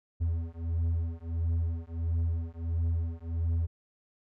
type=beating tone pair; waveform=triangle; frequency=82.41 / 83.91 Hz; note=E2 / E2; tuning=0 / +31 cents; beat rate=1.5 Hz; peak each=-29 dBFS; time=0.2-3.67 s; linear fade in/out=20 ms; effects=none